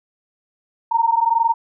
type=tone pair together; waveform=sine; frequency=910.2 / 932 Hz; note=A#5 / A#5; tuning=-42 / -1 cents; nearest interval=unison; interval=41 cents; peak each=-17 dBFS; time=0.91-1.54 s; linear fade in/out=10 ms; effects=none